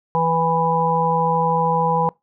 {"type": "harmonic tone", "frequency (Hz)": 164.81, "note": "E3", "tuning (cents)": 0, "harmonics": [1, 3, 5, 6], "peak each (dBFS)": [-23, -22, -21, -20], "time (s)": [0.15, 2.09], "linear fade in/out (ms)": 0, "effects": ["noise-tail reverb RT60 0.2 s tail -24 dB re dry"]}